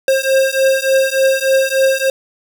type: beating tone pair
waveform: square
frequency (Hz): 532 / 535.4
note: C5 / C5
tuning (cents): +29 / +40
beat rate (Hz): 3.4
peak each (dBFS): -15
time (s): 0.08-2.1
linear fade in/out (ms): 2
effects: none